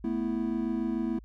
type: chord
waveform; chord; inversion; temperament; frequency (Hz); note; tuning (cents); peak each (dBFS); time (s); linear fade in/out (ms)
triangle; A suspended second; none; equal; 220 / 246.9 / 329.6; A3 / B3 / E4; 0 / 0 / 0; -30; 0.04-1.19; 5
effects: added 53 Hz sine -47 dBFS peak until 1.24 s